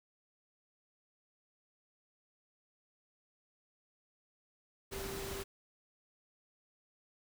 sine tone in noise, 391.1 Hz, G4, 4 cents flat, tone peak -43 dBFS, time 4.91-5.44 s, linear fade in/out 20 ms, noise pink, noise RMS -43 dBFS, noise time 4.91-5.44 s, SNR -3 dB, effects none

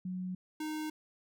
sine / square tone pair in turn, 183.6 / 308.8 Hz, F#3 / D#4, -13 / -13 cents, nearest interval major sixth, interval 900 cents, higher second, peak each -35 / -36 dBFS, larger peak first, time 0.05-0.35 / 0.6-0.9 s, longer neither, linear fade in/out 5 ms, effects none

